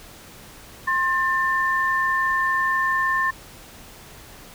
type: tone pair together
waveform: sine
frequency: 1062.6 / 1787 Hz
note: C6 / A6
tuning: +26 / +26 cents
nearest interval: major sixth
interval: 900 cents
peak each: -22 / -21 dBFS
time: 0.87-3.31 s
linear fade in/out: 10 ms
effects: pink hiss -44 dBFS RMS until 4.54 s